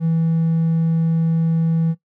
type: tone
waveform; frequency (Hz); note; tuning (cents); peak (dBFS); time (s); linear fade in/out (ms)
triangle; 163.8; E3; -11; -12; 0-1.95; 50
effects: noise-tail reverb RT60 0.1 s tail -17 dB re dry + tanh soft clip ceiling -9 dBFS